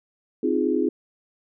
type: chord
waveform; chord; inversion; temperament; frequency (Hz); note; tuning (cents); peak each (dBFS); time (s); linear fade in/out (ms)
sine; F minor seventh; second; equal with one note detuned; 260.6 / 311.1 / 349.2 / 415.3; C4 / Eb4 / F4 / Ab4; -7 / 0 / 0 / 0; -25; 0.43-0.89; 5
effects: none